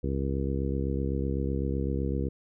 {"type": "harmonic tone", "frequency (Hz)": 67.9, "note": "C#2", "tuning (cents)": -35, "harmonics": [1, 2, 3, 4, 5, 6, 7], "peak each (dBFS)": [-30, -33, -35, -36, -37, -38, -38], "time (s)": [0.03, 2.29], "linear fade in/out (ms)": 10, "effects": []}